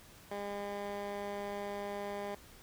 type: tone with band-pass filter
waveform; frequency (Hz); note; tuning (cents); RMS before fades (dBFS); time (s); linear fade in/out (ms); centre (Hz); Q
15% pulse; 202.6; G#3; -43; -40; 0.31-2.35; 5; 830; 0.58
effects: pink hiss -57 dBFS RMS until 2.62 s